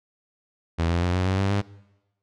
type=tone with pitch steps; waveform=sawtooth; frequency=83.2 / 85.94 / 88.76 / 91.68 / 94.69 / 97.81 / 101.02 Hz; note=E2 / F2 / F2 / F#2 / F#2 / G2 / G#2; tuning=+17 / -27 / +29 / -15 / +41 / -3 / -47 cents; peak=-17 dBFS; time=0.78-1.62 s; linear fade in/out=20 ms; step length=120 ms; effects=noise-tail reverb RT60 1.0 s tail -22 dB re dry + low-pass 5000 Hz 12 dB/octave